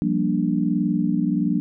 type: chord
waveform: sine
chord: G minor seventh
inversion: third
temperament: equal with one note detuned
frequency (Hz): 174.61 / 196 / 235.1 / 293.7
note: F3 / G3 / Bb3 / D4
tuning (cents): 0 / 0 / +15 / 0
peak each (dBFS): -24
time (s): 0.02-1.6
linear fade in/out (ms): 0
effects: none